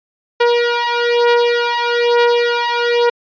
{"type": "beating tone pair", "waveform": "sawtooth", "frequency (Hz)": [476.2, 477.3], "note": ["A#4", "A#4"], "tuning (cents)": [37, 41], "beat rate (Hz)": 1.1, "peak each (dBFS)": -11, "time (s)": [0.4, 3.1], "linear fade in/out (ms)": 10, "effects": ["resampled to 11025 Hz"]}